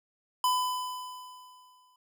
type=tone with exponential decay; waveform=square; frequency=1004 Hz; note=B5; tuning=28 cents sharp; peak=-23 dBFS; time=0.44-1.96 s; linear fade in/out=2 ms; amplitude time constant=330 ms; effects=none